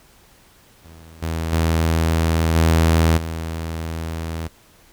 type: tone with level steps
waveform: sawtooth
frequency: 81.5 Hz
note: E2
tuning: 19 cents flat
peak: -37 / -18 / -12 / -9 / -21 dBFS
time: 0.84-4.48 s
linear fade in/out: 10 ms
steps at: 1.22 / 1.52 / 2.55 / 3.17 s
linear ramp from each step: 10 ms
effects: pink hiss -52 dBFS RMS until 4.92 s